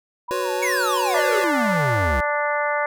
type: tone with vibrato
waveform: sine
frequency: 954 Hz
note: A#5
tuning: 40 cents sharp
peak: -27 dBFS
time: 0.28-1.2 s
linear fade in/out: 10 ms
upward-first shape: sine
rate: 2.8 Hz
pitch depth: 170 cents each way
type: chord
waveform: square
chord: F# suspended fourth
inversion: none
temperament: just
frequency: 370 / 493.3 / 555 Hz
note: F#4 / B4 / C#5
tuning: 0 / -2 / +2 cents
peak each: -28 dBFS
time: 0.31-1.44 s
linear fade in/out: 0 ms
type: exponential sweep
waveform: square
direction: down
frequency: 2295 to 61.2 Hz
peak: -22 dBFS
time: 0.62-2.21 s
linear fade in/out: 10 ms
type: harmonic tone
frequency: 293.7 Hz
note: D4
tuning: in tune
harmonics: 2 / 3 / 4 / 5 / 6 / 7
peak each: -24 / -26 / -27 / -28 / -29 / -29 dBFS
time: 1.14-2.86 s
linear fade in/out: 2 ms
effects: none